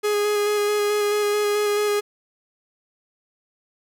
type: tone with vibrato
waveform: 45% pulse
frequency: 415.3 Hz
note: G#4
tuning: in tune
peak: -19 dBFS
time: 0.03-2.01 s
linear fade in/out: 20 ms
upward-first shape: square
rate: 4.6 Hz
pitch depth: 12 cents each way
effects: none